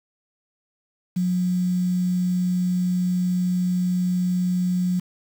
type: tone with quantisation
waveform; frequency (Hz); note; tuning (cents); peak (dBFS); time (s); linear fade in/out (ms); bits
sine; 180.5; F#3; -43; -19; 1.16-5; 10; 7
effects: none